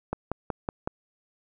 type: click train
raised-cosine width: 1 ms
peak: -14 dBFS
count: 5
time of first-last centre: 0.13-0.875 s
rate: 5.37 Hz
effects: none